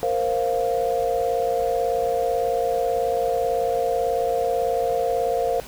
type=chord; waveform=sine; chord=Bb suspended second; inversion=none; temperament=just; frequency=466.2 / 524.4 / 699.2 Hz; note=Bb4 / C5 / F5; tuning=0 / +4 / +2 cents; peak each=-24 dBFS; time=0.03-5.6 s; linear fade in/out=0 ms; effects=added 50 Hz sine -46 dBFS peak until 5.67 s + pink hiss -41 dBFS RMS until 5.67 s